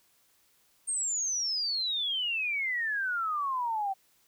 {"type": "exponential sweep", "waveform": "sine", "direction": "down", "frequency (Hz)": [8700, 759], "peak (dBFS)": -28, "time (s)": [0.87, 3.94], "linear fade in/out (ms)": 20, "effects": ["white hiss -67 dBFS RMS until 4.27 s"]}